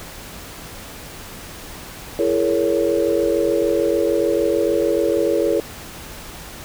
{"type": "chord", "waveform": "sine", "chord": "A# half-diminished seventh", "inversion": "second", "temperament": "just", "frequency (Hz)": [335.6, 419.5, 466.2, 559.4], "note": ["E4", "G#4", "A#4", "C#5"], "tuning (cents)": [31, 17, 0, 16], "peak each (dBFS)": -21, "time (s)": [2.19, 5.6], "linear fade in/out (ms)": 2, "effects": ["pink hiss -36 dBFS RMS until 6.64 s"]}